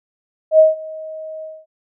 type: tone with ADSR envelope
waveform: sine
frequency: 630 Hz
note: D#5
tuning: 21 cents sharp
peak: -4 dBFS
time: 0.51-1.66 s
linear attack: 80 ms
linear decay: 160 ms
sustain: -23 dB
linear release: 230 ms
effects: none